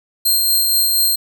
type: tone with tremolo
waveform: 10% pulse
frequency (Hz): 4186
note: C8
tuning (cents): 0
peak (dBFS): -5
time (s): 0.25-1.16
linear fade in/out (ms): 10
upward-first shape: sine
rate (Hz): 4.2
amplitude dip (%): 25
effects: none